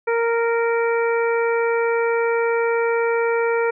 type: harmonic tone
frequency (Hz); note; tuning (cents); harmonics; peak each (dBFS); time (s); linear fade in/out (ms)
463.9; A#4; -8; 1 / 2 / 3 / 4 / 5; -18 / -26 / -27 / -31 / -30; 0.07-3.71; 10
effects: none